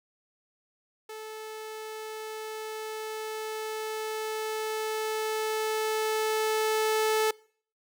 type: tone with level ramp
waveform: sawtooth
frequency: 435.6 Hz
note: A4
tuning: 17 cents flat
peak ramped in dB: -35 to -19 dBFS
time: 1.09-7.31 s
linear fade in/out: 5 ms
effects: noise-tail reverb RT60 0.5 s tail -24 dB re dry